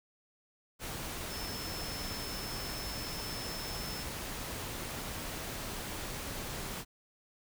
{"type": "tone in noise", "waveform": "sine", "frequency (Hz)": 5274, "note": "E8", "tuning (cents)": 0, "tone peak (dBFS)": -43, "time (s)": [1.28, 4.06], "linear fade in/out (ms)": 50, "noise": "pink", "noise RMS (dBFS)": -40, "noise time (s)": [0.79, 6.85], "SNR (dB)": -6, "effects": []}